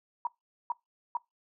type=tone bursts; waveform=sine; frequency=954 Hz; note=A#5; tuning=40 cents sharp; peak=-27 dBFS; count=3; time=0.25-1.17 s; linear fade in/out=2 ms; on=20 ms; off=430 ms; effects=noise-tail reverb RT60 0.2 s tail -24 dB re dry